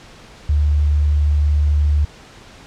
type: tone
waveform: sine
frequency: 73.9 Hz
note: D2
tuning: 11 cents sharp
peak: -12 dBFS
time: 0.49-2.05 s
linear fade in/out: 5 ms
effects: pink hiss -42 dBFS RMS until 2.66 s + low-pass 6000 Hz 12 dB/octave